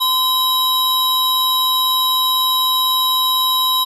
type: tone pair together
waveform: square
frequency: 1028 / 3866 Hz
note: C6 / B7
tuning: -31 / -38 cents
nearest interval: octave + major seventh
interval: 2293 cents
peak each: -19 / -16 dBFS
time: 0-3.85 s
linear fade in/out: 20 ms
effects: resampled to 32000 Hz

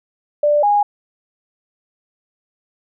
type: tone pair in turn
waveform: sine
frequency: 590 / 822.9 Hz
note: D5 / G#5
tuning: +8 / -16 cents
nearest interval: tritone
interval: 576 cents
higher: second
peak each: -11 dBFS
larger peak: neither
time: 0.43-0.63 / 0.63-0.83 s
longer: neither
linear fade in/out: 5 ms
effects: none

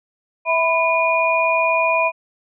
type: tone cluster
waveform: sine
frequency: 654 / 994 / 2438 Hz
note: E5 / B5 / D#7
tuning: -14 / +11 / -36 cents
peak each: -19 dBFS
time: 0.45-2.12 s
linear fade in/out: 50 ms
effects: none

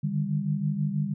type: tone cluster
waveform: sine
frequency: 147.1 / 153.3 / 199.5 Hz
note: D3 / D#3 / G3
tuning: +3 / -25 / +31 cents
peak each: -29 dBFS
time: 0.03-1.14 s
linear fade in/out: 10 ms
effects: none

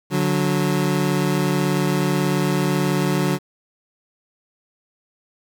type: tone pair together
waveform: 25% pulse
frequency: 145.5 / 183.82 Hz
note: D3 / F#3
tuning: -16 / -11 cents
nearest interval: major third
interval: 405 cents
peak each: -17 dBFS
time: 0.1-3.39 s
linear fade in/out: 50 ms
effects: 8-bit

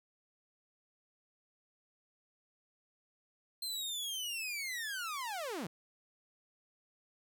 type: linear sweep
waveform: sawtooth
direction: down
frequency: 4179 to 142.1 Hz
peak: -34 dBFS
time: 3.62-5.67 s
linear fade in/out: 5 ms
effects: none

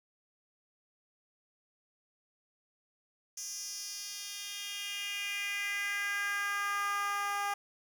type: tone with high-pass filter sweep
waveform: 10% pulse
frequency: 404.9 Hz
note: G#4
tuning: 44 cents flat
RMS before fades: -36 dBFS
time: 3.37-7.54 s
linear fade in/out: 5 ms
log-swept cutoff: 6100 to 880 Hz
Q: 3.1
effects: none

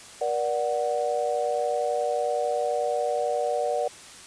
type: chord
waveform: sine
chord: Bb augmented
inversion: none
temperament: equal with one note detuned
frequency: 476.2 / 587.3 / 740 Hz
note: Bb4 / D5 / F#5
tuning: +37 / 0 / 0 cents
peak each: -28 / -27 / -28 dBFS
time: 0.21-3.88 s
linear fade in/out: 5 ms
effects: white hiss -45 dBFS RMS until 4.26 s + resampled to 22050 Hz

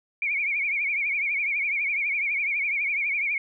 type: tone with vibrato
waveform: sine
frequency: 2293 Hz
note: D7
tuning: 42 cents flat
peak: -23 dBFS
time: 0.22-3.38 s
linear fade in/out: 2 ms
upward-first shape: triangle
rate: 12 Hz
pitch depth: 130 cents each way
effects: none

